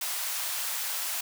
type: high-pass noise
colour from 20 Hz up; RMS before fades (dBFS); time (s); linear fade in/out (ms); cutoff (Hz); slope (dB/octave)
white; -32; 0.01-1.21; 5; 670; 24
effects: none